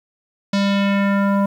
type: tone with low-pass filter sweep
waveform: square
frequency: 199.1 Hz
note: G3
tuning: 27 cents sharp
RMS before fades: -17 dBFS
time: 0.53-1.46 s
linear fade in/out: 5 ms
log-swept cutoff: 5000 to 960 Hz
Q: 1.9
effects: 8-bit